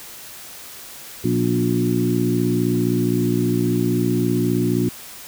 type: harmonic tone with a mistuned harmonic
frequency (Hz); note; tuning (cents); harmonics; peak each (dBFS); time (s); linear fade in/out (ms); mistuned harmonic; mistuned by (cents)
59.5; A#1; +36; 2 / 3 / 4 / 5 / 6; -23 / -23 / -23 / -23 / -23; 1.24-4.89; 5; 5; -25
effects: white hiss -38 dBFS RMS until 5.27 s